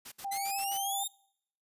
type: noise bursts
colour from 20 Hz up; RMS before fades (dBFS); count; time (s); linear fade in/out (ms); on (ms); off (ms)
white; -45; 6; 0.05-0.779; 10; 69; 63
type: tone with vibrato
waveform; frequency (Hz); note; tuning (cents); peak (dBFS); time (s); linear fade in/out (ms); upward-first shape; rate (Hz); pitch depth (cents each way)
sine; 790; G5; +13; -33; 0.24-1.04; 10; sine; 13; 13
type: linear sweep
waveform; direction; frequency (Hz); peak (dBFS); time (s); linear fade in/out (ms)
5% pulse; up; 2001 to 3729; -26; 0.31-1.08; 10
effects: noise-tail reverb RT60 0.7 s tail -25 dB re dry + resampled to 32000 Hz